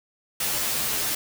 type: noise with comb filter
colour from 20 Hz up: white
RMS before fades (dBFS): -26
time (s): 0.4-1.15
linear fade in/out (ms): 5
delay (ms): 11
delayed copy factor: -0.9
effects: none